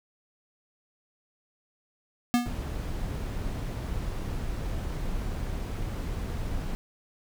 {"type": "tone with exponential decay", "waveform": "square", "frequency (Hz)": 242, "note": "B3", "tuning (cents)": -35, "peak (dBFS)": -18, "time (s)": [2.34, 2.61], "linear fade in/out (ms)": 0, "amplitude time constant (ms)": 57}
{"type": "noise", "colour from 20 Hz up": "brown", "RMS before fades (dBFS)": -32, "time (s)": [2.46, 6.75], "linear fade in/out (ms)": 0}
{"effects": []}